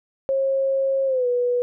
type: tone with pitch glide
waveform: sine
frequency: 540 to 489.5 Hz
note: C#5 to B4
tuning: -45 to -15 cents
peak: -18 dBFS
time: 0.29-1.62 s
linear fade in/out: 0 ms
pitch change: -170 cents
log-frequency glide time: 1.06-1.27 s
effects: none